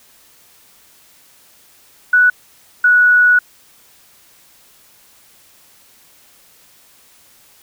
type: tone pair in turn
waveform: sine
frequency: 1478 / 1468.6 Hz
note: F#6 / F#6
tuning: -2 / -13 cents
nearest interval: unison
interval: 11 cents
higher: first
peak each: -7 dBFS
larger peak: neither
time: 2.13-2.3 / 2.84-3.39 s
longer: second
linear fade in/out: 5 ms
effects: white hiss -49 dBFS RMS until 7.62 s